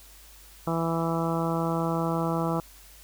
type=harmonic tone; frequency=165.4 Hz; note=E3; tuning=6 cents sharp; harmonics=1 / 2 / 3 / 4 / 5 / 6 / 7 / 8; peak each=-28 / -31 / -33 / -34 / -35 / -36 / -36 / -37 dBFS; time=0.67-2.6 s; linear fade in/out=2 ms; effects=added 50 Hz sine -52 dBFS peak until 3.03 s + white hiss -52 dBFS RMS until 3.03 s